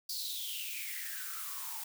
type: noise with high-pass filter sweep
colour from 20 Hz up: blue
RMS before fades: -40 dBFS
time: 0.09-1.84 s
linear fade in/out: 5 ms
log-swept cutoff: 4700 to 820 Hz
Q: 8.2
effects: none